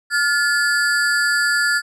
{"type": "ring-modulated tone", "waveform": "square", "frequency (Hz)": 1568, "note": "G6", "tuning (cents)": 0, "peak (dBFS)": -13, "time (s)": [0.1, 1.82], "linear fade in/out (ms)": 50, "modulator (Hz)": 155, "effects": ["resampled to 24000 Hz"]}